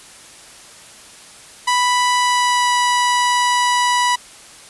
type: tone with pitch glide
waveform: sawtooth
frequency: 987.8 to 981 Hz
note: B5 to B5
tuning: 0 to -12 cents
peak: -10 dBFS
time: 1.67-4.16 s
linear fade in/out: 10 ms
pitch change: -12 cents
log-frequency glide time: 2.17-2.71 s
effects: white hiss -41 dBFS RMS until 4.69 s + resampled to 24000 Hz